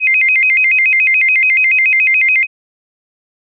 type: tone with vibrato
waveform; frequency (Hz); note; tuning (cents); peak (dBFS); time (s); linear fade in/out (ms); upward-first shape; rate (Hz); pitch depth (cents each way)
sine; 2300; D7; -37; -8; 0-2.47; 50; square; 7; 160
effects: none